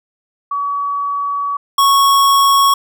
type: tone pair in turn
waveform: sine / square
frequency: 1135 / 1105.9 Hz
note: C#6 / C#6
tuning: +41 / -4 cents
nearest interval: unison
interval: 45 cents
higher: first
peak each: -16 / -9 dBFS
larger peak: second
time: 0.51-1.57 / 1.78-2.74 s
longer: first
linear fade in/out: 5 ms
effects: none